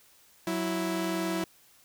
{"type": "tone pair together", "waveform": "sawtooth", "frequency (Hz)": [185.24, 329.6], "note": ["F#3", "E4"], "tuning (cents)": [2, 0], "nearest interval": "minor seventh", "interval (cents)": 998, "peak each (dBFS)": [-29, -26], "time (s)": [0.47, 1.44], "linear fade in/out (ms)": 2, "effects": ["white hiss -60 dBFS RMS until 1.84 s"]}